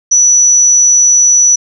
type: tone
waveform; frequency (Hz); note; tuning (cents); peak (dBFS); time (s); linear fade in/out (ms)
sine; 5920; F#8; 0; -4; 0.11-1.56; 10
effects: none